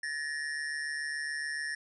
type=ring-modulated tone; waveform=square; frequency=1800 Hz; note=A6; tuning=39 cents sharp; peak=-31 dBFS; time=0.03-1.75 s; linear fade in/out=5 ms; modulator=73.5 Hz; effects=resampled to 24000 Hz